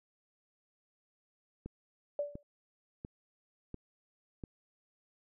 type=click train; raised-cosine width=3 ms; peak=-29 dBFS; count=5; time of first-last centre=1.66-4.438 s; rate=1.44 Hz
type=tone with exponential decay; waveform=sine; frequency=580 Hz; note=D5; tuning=22 cents flat; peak=-28 dBFS; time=2.19-2.43 s; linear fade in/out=2 ms; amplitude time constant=52 ms
effects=none